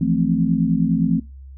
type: chord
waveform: sine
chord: F major seventh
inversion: third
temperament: equal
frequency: 164.81 / 174.61 / 220 / 261.6 Hz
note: E3 / F3 / A3 / C4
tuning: 0 / 0 / 0 / 0 cents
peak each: -21 dBFS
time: 0.01-1.2 s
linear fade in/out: 5 ms
effects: noise-tail reverb RT60 0.2 s tail -19 dB re dry + added 67 Hz sine -36 dBFS peak until 1.57 s